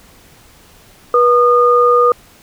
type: tone pair together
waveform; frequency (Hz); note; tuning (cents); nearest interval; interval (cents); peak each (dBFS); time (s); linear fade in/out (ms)
sine; 484.9 / 1221.9; B4 / D#6; -32 / -32; octave + major third; 1600; -10; 1.14-2.12; 2
effects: pink hiss -45 dBFS RMS until 2.42 s